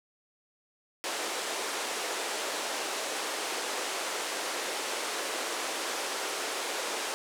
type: band-pass noise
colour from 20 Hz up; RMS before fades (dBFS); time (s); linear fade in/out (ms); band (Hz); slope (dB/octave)
pink; -34; 1.04-7.14; 0; 370 to 10000; 24
effects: none